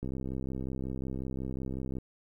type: click train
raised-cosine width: 3 ms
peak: -24 dBFS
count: 129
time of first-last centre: 0.03-1.984 s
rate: 65.5 Hz
effects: 11-bit